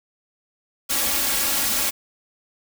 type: noise with comb filter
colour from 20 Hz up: white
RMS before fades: -22 dBFS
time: 0.89-1.91 s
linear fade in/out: 20 ms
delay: 3.6 ms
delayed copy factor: +0.75
effects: none